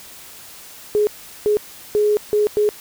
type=tone bursts at uneven times; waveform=sine; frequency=419.2 Hz; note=G#4; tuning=16 cents sharp; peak=-13 dBFS; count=5; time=0.95-1.07 / 1.46-1.57 / 1.95-2.17 / 2.33-2.47 / 2.57-2.69 s; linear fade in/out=0 ms; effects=white hiss -40 dBFS RMS until 2.8 s